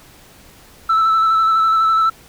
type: tone with vibrato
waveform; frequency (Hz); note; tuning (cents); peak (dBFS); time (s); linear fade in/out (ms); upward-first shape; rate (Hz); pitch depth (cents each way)
sine; 1318.5; E6; 0; -9; 0.89-2.1; 10; square; 12; 16
effects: tanh soft clip ceiling -10 dBFS + pink hiss -45 dBFS RMS until 2.28 s